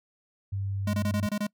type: tone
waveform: sine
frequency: 98.3 Hz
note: G2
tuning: 5 cents sharp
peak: -28 dBFS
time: 0.52-1.27 s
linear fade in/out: 10 ms
type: tone bursts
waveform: square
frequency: 207.7 Hz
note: G#3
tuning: in tune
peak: -27 dBFS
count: 7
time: 0.87-1.469 s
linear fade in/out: 5 ms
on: 65 ms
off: 24 ms
effects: noise-tail reverb RT60 0.1 s tail -25 dB re dry